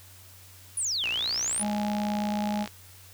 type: exponential two-way sweep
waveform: sine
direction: down then up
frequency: 10320 to 2489 to 10320 Hz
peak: -26 dBFS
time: 0.77-1.63 s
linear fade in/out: 5 ms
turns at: 1.08 s
type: click train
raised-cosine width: 0.2 ms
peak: -19 dBFS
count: 98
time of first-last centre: 1.04-2.676 s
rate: 59.3 Hz
type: harmonic tone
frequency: 208.4 Hz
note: G#3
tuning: 6 cents sharp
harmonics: 1 / 3 / 4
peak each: -27 / -37 / -33 dBFS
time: 1.59-2.67 s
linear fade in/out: 50 ms
effects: added 93 Hz sine -52 dBFS peak until 3.13 s + white hiss -52 dBFS RMS until 3.13 s